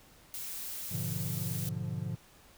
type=noise; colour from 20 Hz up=blue; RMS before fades=-40 dBFS; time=0.34-1.69 s; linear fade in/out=0 ms
type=chord; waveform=triangle; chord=G# diminished seventh; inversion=none; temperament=equal; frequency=103.83 / 123.47 / 146.83 / 174.61 Hz; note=G#2 / B2 / D3 / F3; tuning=0 / 0 / 0 / 0 cents; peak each=-37 dBFS; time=0.91-2.16 s; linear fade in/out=10 ms
effects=pink hiss -59 dBFS RMS until 2.57 s